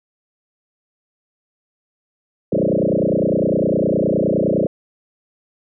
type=tone with frequency modulation; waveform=sine; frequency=368.2 Hz; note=F#4; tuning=8 cents flat; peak=-14 dBFS; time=2.52-4.67 s; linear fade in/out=5 ms; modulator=29.8 Hz; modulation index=7.4; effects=none